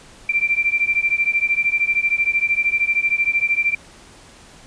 sine beating tone pair, 2349 / 2362 Hz, D7 / D7, 0 / +9 cents, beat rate 13 Hz, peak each -19 dBFS, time 0.29-3.75 s, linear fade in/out 5 ms, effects pink hiss -45 dBFS RMS until 4.66 s + resampled to 22050 Hz

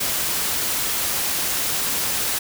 white noise, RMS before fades -23 dBFS, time 0-2.39 s, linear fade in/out 10 ms, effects none

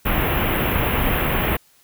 pink band-stop noise, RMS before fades -20 dBFS, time 0.05-1.57 s, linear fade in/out 10 ms, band 3100 to 12000 Hz, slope 48 dB/octave, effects white hiss -56 dBFS RMS until 1.83 s

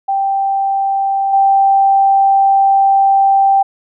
sine tone with level steps, 784 Hz, G5, in tune, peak -12 / -7 dBFS, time 0.08-3.63 s, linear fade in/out 10 ms, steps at 1.33 s, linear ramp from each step 5 ms, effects none

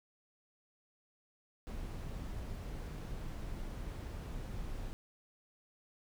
brown noise, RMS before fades -42 dBFS, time 1.67-4.93 s, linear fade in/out 0 ms, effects none

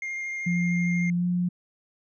triangle tone with vibrato, 2119 Hz, C7, 21 cents sharp, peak -28 dBFS, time 0.02-1.1 s, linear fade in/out 2 ms, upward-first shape sine, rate 13 Hz, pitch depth 9 cents each way
sine tone with pitch glide, 174.61 to 177.66 Hz, F3 to F3, 0 to +30 cents, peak -22 dBFS, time 0.46-1.49 s, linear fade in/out 10 ms, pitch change +30 cents, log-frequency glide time 1.16-1.25 s
effects resampled to 16000 Hz

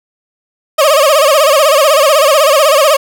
30% pulse tone with vibrato, 587.3 Hz, D5, in tune, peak -3 dBFS, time 0.78-2.97 s, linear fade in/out 10 ms, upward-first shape sine, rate 16 Hz, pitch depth 150 cents each way, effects none

